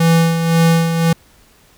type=tone with tremolo; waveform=square; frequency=165.6 Hz; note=E3; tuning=8 cents sharp; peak=-9 dBFS; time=0-1.13 s; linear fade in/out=5 ms; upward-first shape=sine; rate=1.9 Hz; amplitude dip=55%; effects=pink hiss -50 dBFS RMS until 1.77 s